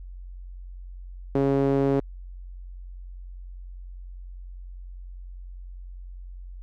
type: tone with band-pass filter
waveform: sawtooth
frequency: 137.8 Hz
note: C#3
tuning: 10 cents flat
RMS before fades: -22 dBFS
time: 1.35-2 s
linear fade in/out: 2 ms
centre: 380 Hz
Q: 1.9
effects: added 45 Hz sine -37 dBFS peak until 6.62 s